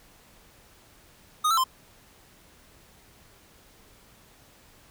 square tone with pitch steps, 1241 / 1330 / 1041 Hz, D#6 / E6 / C6, -5 / +15 / -9 cents, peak -21 dBFS, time 1.44-1.641 s, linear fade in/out 10 ms, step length 67 ms, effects pink hiss -56 dBFS RMS until 4.9 s

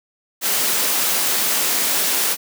white high-pass noise, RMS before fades -19 dBFS, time 0.41-2.37 s, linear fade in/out 50 ms, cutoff 180 Hz, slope 24 dB/octave, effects none

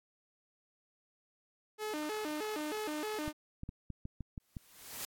sawtooth tone with vibrato, 360 Hz, F#4, 47 cents flat, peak -32 dBFS, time 1.78-3.33 s, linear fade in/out 50 ms, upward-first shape square, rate 3.2 Hz, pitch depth 300 cents each way
clicks, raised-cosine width 5 ms, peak -29 dBFS, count 8, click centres 3.279 / 3.634 / 3.691 / 3.903 / 4.054 / 4.207 / 4.378 / 4.568 s
white noise with exponential growth, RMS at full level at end -39 dBFS, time 4.4-5.05 s, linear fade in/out 1 ms, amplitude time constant 140 ms
effects AAC 64 kbps

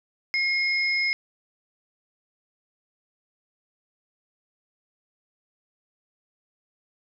sine tone pair together, 2150 / 5114 Hz, C7 / D#8, +47 / +47 cents, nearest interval octave + minor third, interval 1500 cents, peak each -22 / -29 dBFS, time 0.34-1.13 s, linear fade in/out 0 ms, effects none

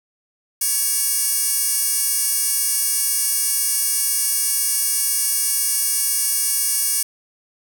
15% pulse tone with high-pass filter, 562 Hz, C#5, 24 cents sharp, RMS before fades -20 dBFS, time 0.61-7.03 s, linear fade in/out 5 ms, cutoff 8800 Hz, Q 1.2, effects none

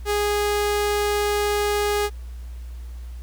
sawtooth tone, 413.2 Hz, G#4, 9 cents flat, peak -16 dBFS, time 0.05-2.1 s, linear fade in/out 50 ms, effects added 60 Hz sine -32 dBFS peak until 3.22 s + pink hiss -54 dBFS RMS until 3.22 s

